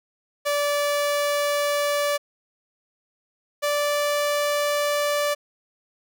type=tone pair in turn; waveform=sawtooth; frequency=580 / 584 Hz; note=D5 / D5; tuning=-22 / -10 cents; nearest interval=unison; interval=12 cents; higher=second; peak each=-17 dBFS; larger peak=neither; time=0.45-2.18 / 3.62-5.35 s; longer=neither; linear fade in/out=20 ms; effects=none